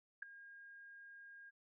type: tone with ADSR envelope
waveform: sine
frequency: 1621 Hz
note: G#6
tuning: 42 cents flat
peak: -37 dBFS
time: 0.22-1.51 s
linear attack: 7 ms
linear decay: 4 ms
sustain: -17 dB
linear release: 24 ms
effects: none